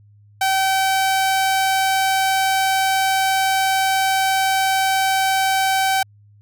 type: tone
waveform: sawtooth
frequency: 769 Hz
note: G5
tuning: 33 cents flat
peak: -12 dBFS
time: 0.41-6.03 s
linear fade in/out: 5 ms
effects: added 103 Hz sine -47 dBFS peak until 6.41 s